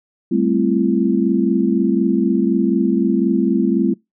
sine chord, A minor seventh, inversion third, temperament equal with one note detuned, 196 / 220 / 261.6 / 337.9 Hz, G3 / A3 / C4 / E4, 0 / 0 / 0 / +43 cents, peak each -19 dBFS, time 0.31-3.94 s, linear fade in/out 10 ms, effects noise-tail reverb RT60 0.2 s tail -26 dB re dry

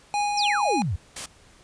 square tone with tremolo, 824 Hz, G#5, 14 cents flat, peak -22 dBFS, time 0.14-0.82 s, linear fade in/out 0 ms, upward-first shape triangle, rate 3.9 Hz, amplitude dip 30%
sine exponential sweep, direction down, 5940 to 73.42 Hz, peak -23 dBFS, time 0.37-0.96 s, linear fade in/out 5 ms
white noise, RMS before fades -33 dBFS, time 1.16-1.26 s, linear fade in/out 5 ms
effects pink hiss -54 dBFS RMS until 1.63 s + resampled to 22050 Hz

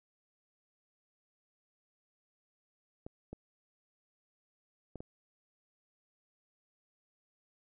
clicks, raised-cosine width 2 ms, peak -30 dBFS, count 4, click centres 3.065 / 3.33 / 4.957 / 5.005 s, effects none

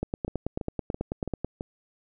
two click trains, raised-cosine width 2 ms, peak -19 / -15 dBFS, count 5 / 14, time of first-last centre 0.28-1.609 / 0.03-1.446 s, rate 3.01 / 9.18 Hz, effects none

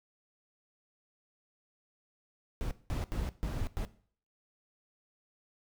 brown noise bursts at uneven times, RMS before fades -34 dBFS, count 5, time 2.61-2.71 / 2.9-3.04 / 3.12-3.29 / 3.43-3.67 / 3.77-3.85 s, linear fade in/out 0 ms, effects noise-tail reverb RT60 0.5 s tail -17 dB re dry

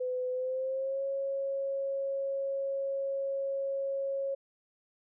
sine tone with pitch glide, 505 to 547.5 Hz, B4 to C#5, +39 to -22 cents, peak -30 dBFS, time 0-4.35 s, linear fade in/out 10 ms, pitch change +139 cents, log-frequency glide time 0.31-1.03 s, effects none

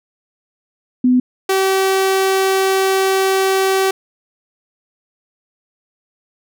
sine / sawtooth tone pair in turn, 251.1 / 383.7 Hz, B3 / G4, +29 / -37 cents, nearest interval perfect fifth, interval 734 cents, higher second, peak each -9 / -9 dBFS, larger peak neither, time 1.04-1.2 / 1.49-3.91 s, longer second, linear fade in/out 5 ms, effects none

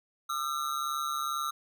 square ring-modulated tone, 1277 Hz, D#6, 45 cents sharp, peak -28 dBFS, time 0.29-1.51 s, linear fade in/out 10 ms, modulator 71.1 Hz, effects none

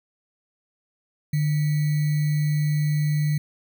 sine tone with sample-and-hold, 150 Hz, D3, 37 cents sharp, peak -19 dBFS, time 1.33-3.38 s, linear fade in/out 5 ms, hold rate 2100 Hz, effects none

